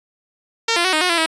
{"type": "tone with pitch steps", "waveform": "5% pulse", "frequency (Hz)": [457.2, 344.8, 373, 310.3, 362.3, 338.5, 322.1], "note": ["A#4", "F4", "F#4", "D#4", "F#4", "E4", "E4"], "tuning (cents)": [-34, -22, 14, -5, -36, 46, -40], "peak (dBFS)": -4, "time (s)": [0.68, 1.261], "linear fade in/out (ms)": 5, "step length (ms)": 83, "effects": ["resampled to 22050 Hz"]}